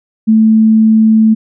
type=tone; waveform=sine; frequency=220 Hz; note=A3; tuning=in tune; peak=-4 dBFS; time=0.27-1.35 s; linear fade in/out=20 ms; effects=none